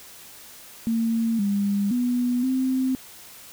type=tone with pitch steps; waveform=sine; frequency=227.8 / 201.2 / 245.5 / 260.2 Hz; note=A#3 / G3 / B3 / C4; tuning=-40 / +45 / -10 / -9 cents; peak=-20 dBFS; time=0.87-2.95 s; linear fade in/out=0 ms; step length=520 ms; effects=white hiss -45 dBFS RMS until 3.52 s